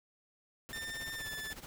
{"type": "noise with tremolo", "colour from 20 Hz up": "pink", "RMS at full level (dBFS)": -46, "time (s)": [0.69, 1.66], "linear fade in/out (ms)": 0, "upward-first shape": "sine", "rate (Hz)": 16, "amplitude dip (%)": 75}
{"type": "tone with pitch glide", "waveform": "sawtooth", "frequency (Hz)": [1798, 1749.8], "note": ["A6", "A6"], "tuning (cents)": [37, -10], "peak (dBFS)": -36, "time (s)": [0.73, 1.53], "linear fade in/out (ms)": 0, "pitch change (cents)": -47, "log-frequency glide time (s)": [1.16, 1.27]}
{"effects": []}